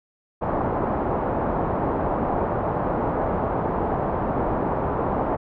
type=low-pass noise; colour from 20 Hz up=white; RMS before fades=-24 dBFS; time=0.41-5.37 s; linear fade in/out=20 ms; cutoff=940 Hz; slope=24 dB/octave; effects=none